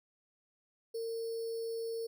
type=tone with sample-and-hold; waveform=sine; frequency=456.5 Hz; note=A#4; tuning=36 cents flat; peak=-35 dBFS; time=0.94-2.07 s; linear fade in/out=10 ms; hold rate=4900 Hz; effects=none